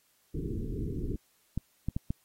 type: low-pass noise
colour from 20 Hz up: pink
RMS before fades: -34 dBFS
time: 0.34-1.16 s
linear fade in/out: 5 ms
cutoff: 440 Hz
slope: 96 dB/octave
type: clicks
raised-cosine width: 5 ms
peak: -18 dBFS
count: 4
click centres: 1.576 / 1.886 / 1.965 / 2.105 s
effects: white hiss -69 dBFS RMS until 2.24 s + AAC 48 kbps